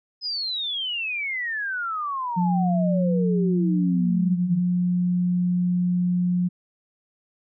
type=exponential sweep; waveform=sine; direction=down; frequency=5110 to 153.9 Hz; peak=-25 dBFS; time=0.21-4.61 s; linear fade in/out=50 ms
type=tone; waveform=sine; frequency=178.4 Hz; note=F3; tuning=37 cents sharp; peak=-19 dBFS; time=2.36-6.49 s; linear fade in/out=20 ms
effects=none

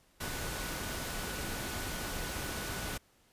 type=tone in noise; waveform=sine; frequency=1480 Hz; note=F#6; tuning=in tune; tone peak=-47 dBFS; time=0.2-2.98 s; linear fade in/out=10 ms; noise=pink; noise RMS=-38 dBFS; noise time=0.2-2.98 s; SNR=-12 dB; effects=pink hiss -67 dBFS RMS until 3.32 s + resampled to 32000 Hz

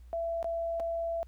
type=tone with dropouts; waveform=sine; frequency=669 Hz; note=E5; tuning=25 cents sharp; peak=-30 dBFS; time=0.13-1.23 s; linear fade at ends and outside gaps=0 ms; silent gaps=0.428-0.444 / 0.798-0.802 s; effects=added 60 Hz sine -48 dBFS peak until 1.27 s + pink hiss -71 dBFS RMS until 1.27 s

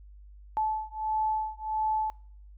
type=beating tone pair; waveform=sine; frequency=867 / 868.5 Hz; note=A5 / A5; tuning=-26 / -23 cents; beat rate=1.5 Hz; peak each=-30 dBFS; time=0.57-2.1 s; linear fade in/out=0 ms; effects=noise-tail reverb RT60 0.6 s tail -25 dB re dry + added 50 Hz sine -47 dBFS peak until 2.57 s

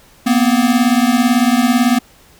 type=beating tone pair; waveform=square; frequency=235.1 / 253.1 Hz; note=A#3 / B3; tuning=+15 / +43 cents; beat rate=18 Hz; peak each=-14 dBFS; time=0.26-1.99 s; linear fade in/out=10 ms; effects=pink hiss -47 dBFS RMS until 2.39 s

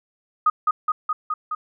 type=tone with echo; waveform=sine; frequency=1244.5 Hz; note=D#6; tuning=in tune; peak=-13 dBFS; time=0.46-0.5 s; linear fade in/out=5 ms; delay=210 ms; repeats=5; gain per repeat=-2 dB; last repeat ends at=1.55 s; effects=none

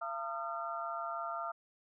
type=harmonic tone with a mistuned harmonic; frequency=227 Hz; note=A#3; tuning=46 cents flat; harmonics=3 / 4 / 5 / 6; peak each=-41 / -45 / -41 / -41 dBFS; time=0.01-1.52 s; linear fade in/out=10 ms; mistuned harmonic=5; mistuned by=+120 cents; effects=none

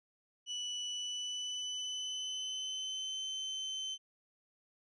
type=tone with pitch glide; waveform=35% pulse; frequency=2960 to 3077 Hz; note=F#7 to G7; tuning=0 to -33 cents; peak=-35 dBFS; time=0.46-3.98 s; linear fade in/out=50 ms; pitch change=+67 cents; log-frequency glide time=0.88-3.24 s; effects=resampled to 22050 Hz

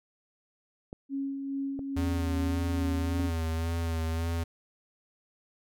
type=clicks; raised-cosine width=2 ms; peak=-26 dBFS; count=3; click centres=0.929 / 1.792 / 3.198 s
type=tone with tremolo; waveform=sine; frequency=274.8 Hz; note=C#4; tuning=15 cents flat; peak=-29 dBFS; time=1.09-3.31 s; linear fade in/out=50 ms; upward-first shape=sine; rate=2.4 Hz; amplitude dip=40%
type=tone with vibrato; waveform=square; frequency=82.41 Hz; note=E2; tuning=in tune; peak=-29 dBFS; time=1.96-4.44 s; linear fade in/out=10 ms; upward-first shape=sine; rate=1.8 Hz; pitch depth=32 cents each way
effects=none

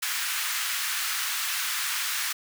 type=high-pass noise; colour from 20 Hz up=pink; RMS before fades=-29 dBFS; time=0.02-2.33 s; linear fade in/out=10 ms; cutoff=1300 Hz; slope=24 dB/octave; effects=none

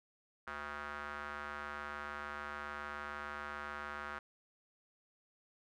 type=tone with band-pass filter; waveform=square; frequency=73.42 Hz; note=D2; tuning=in tune; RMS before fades=-44 dBFS; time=0.47-4.19 s; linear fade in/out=5 ms; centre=1400 Hz; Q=3.1; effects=none

